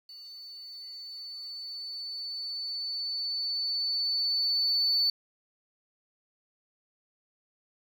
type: tone with level ramp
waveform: sine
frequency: 4492 Hz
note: C#8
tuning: 22 cents sharp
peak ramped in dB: -44 to -21 dBFS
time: 0.09-5.1 s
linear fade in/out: 2 ms
effects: tanh soft clip ceiling -19 dBFS + 10-bit